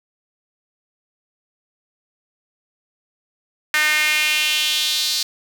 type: tone with high-pass filter sweep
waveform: sawtooth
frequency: 304.4 Hz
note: D#4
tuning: 38 cents flat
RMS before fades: -19 dBFS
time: 3.74-5.23 s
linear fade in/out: 2 ms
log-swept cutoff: 1800 to 4400 Hz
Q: 3.2
effects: none